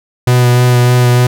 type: tone with vibrato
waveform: 45% pulse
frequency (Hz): 123.47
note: B2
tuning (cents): 0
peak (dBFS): -6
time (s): 0.27-1.27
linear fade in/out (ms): 5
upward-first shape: sine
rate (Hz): 3.3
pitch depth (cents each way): 13
effects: none